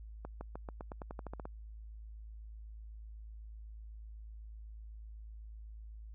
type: accelerating click train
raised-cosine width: 1 ms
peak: -29 dBFS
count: 13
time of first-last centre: 0.25-1.454 s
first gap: 160 ms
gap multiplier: 0.91
effects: added 54 Hz sine -46 dBFS peak until 6.14 s